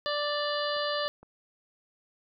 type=harmonic tone; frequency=587.3 Hz; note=D5; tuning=in tune; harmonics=1 / 2 / 3 / 5 / 6 / 7 / 8; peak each=-31 / -34 / -36 / -38 / -39 / -39 / -40 dBFS; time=0.06-1.08 s; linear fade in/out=0 ms
type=clicks; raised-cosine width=1 ms; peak=-37 dBFS; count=3; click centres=0.765 / 1.06 / 1.23 s
effects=none